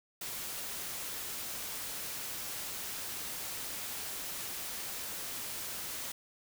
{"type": "noise", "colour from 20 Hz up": "white", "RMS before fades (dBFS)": -40, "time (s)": [0.21, 6.12], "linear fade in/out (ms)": 5, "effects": []}